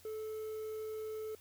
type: tone with quantisation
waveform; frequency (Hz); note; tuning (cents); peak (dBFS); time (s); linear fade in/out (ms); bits
triangle; 434.8; A4; -21; -37; 0.05-1.35; 2; 10
effects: added 86 Hz sine -65 dBFS peak until 1.4 s + white hiss -62 dBFS RMS until 1.4 s